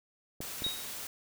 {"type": "clicks", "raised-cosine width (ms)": 2, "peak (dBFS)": [-26, -27, -27], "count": 3, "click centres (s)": [0.405, 0.621, 0.665]}
{"type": "noise", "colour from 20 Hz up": "white", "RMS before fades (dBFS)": -41, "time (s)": [0.41, 1.07], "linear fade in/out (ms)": 2}
{"type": "tone with exponential decay", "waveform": "sine", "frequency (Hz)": 3791, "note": "A#7", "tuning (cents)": 28, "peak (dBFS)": -27, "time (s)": [0.64, 0.94], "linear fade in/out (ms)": 2, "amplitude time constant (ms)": 65}
{"effects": []}